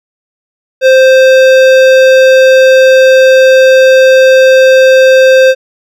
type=tone with hard clipping; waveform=sine; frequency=523.3 Hz; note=C5; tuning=in tune; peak=-3 dBFS; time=0.81-5.55 s; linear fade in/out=50 ms; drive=15 dB; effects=none